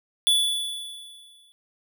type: tone with exponential decay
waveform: square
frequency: 3446 Hz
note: A7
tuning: 37 cents flat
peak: -16 dBFS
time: 0.27-1.52 s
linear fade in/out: 0 ms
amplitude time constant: 270 ms
effects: none